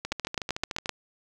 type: two click trains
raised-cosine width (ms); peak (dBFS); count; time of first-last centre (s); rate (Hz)
0.2; -10 / -15; 7 / 12; 0.12-0.893 / 0.05-0.859; 7.76 / 13.6
effects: none